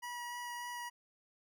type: tone with vibrato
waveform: 25% pulse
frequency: 966 Hz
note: B5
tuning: 39 cents flat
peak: -37 dBFS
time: 0.02-0.9 s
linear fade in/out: 20 ms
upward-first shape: sine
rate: 3.4 Hz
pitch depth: 8 cents each way
effects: none